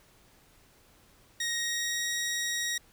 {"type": "tone with pitch glide", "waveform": "15% pulse", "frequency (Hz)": [1874, 1891.4], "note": ["A#6", "A#6"], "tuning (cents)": [9, 25], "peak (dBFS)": -23, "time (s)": [1.4, 2.78], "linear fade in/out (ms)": 5, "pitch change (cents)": 16, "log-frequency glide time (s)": [1.51, 2.13], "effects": ["pink hiss -61 dBFS RMS until 2.92 s"]}